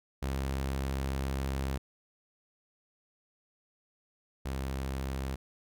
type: tone pair in turn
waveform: sawtooth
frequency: 67.3 / 66.76 Hz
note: C2 / C2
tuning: +49 / +35 cents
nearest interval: unison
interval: 14 cents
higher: first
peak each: -27 / -29 dBFS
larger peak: first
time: 0.22-1.78 / 4.45-5.36 s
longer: first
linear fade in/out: 10 ms
effects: none